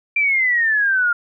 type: exponential sweep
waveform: sine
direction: down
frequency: 2377 to 1396.9 Hz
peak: -14 dBFS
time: 0.16-1.13 s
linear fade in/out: 5 ms
effects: none